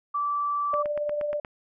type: tone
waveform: sine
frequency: 1162 Hz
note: D6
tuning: 19 cents flat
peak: -24 dBFS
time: 0.14-0.83 s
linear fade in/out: 10 ms
type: tone with tremolo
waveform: sine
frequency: 591 Hz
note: D5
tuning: 11 cents sharp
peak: -24 dBFS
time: 0.73-1.4 s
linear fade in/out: 5 ms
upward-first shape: sine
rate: 18 Hz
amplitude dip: 35%
type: click train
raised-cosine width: 0.5 ms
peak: -22 dBFS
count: 7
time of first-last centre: 0.74-1.448 s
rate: 8.47 Hz
effects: none